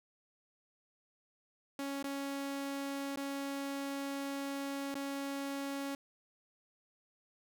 sawtooth tone with dropouts, 277.6 Hz, C#4, 3 cents sharp, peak -33 dBFS, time 1.79-5.95 s, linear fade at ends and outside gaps 2 ms, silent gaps 2.027-2.041 / 3.16-3.172 / 4.943-4.953 s, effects none

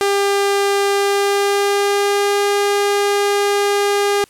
sawtooth tone with pitch glide, 400 to 405.3 Hz, G4 to G#4, +35 to -42 cents, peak -10 dBFS, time 0.01-4.24 s, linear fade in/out 0 ms, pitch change +23 cents, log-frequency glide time 0.93-2.45 s, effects white hiss -50 dBFS RMS until 4.29 s + low-pass 12000 Hz 12 dB/octave

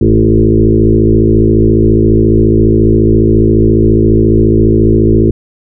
sine tone with frequency modulation, 220 Hz, A3, in tune, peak -4 dBFS, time 0.01-5.31 s, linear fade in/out 5 ms, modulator 54.5 Hz, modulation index 3.4, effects none

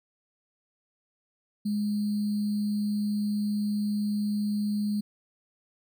sine tone with sample-and-hold, 207.7 Hz, G#3, in tune, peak -25 dBFS, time 1.65-5.01 s, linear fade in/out 10 ms, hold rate 4410 Hz, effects none

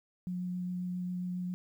sine tone with vibrato, 180.1 Hz, F#3, 46 cents flat, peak -33 dBFS, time 0.27-1.54 s, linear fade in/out 0 ms, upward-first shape triangle, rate 7.4 Hz, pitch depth 10 cents each way, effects 11-bit

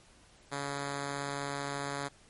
5% pulse tone, 141.1 Hz, C#3, 31 cents sharp, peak -23 dBFS, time 0.51-2.09 s, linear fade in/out 20 ms, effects pink hiss -60 dBFS RMS until 2.29 s + MP3 48 kbps

